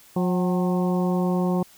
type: harmonic tone with a mistuned harmonic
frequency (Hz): 180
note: F#3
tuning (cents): -47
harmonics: 1 / 2 / 3 / 4 / 5 / 6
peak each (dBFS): -21 / -27 / -31 / -33 / -35 / -37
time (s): 0.16-1.63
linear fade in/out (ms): 5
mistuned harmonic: 4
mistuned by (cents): +70
effects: white hiss -52 dBFS RMS until 1.77 s